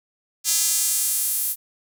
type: tone with high-pass filter sweep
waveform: square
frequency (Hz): 185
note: F#3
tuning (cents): 0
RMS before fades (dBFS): -22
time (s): 0.44-1.56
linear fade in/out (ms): 50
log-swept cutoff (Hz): 6300 to 12000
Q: 1.3
effects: none